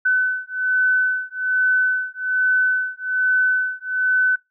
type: beating tone pair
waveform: sine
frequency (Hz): 1509 / 1510.2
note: F#6 / F#6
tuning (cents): +34 / +35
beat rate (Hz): 1.2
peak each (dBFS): -20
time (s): 0.05-4.36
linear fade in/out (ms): 10
effects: noise-tail reverb RT60 0.2 s tail -23 dB re dry